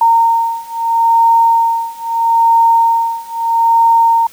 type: beating tone pair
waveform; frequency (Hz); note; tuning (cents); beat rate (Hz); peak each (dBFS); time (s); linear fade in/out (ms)
sine; 919 / 919.77; A#5 / A#5; -25 / -23; 0.77; -12 / -11; 0.01-4.27; 5
effects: white hiss -41 dBFS RMS until 4.32 s